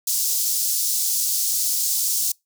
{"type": "high-pass noise", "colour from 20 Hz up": "pink", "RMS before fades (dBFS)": -22, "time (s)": [0.07, 2.32], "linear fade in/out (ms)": 5, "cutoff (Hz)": 5300, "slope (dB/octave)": 24, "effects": ["noise-tail reverb RT60 0.2 s tail -26 dB re dry"]}